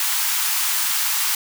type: high-pass noise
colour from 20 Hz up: white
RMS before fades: -21 dBFS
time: 0-1.35 s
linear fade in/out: 2 ms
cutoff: 840 Hz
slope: 48 dB/octave
effects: none